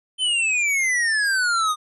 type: exponential sweep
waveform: square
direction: down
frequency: 3100 to 1215 Hz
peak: -19 dBFS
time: 0.18-1.76 s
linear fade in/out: 50 ms
effects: resampled to 24000 Hz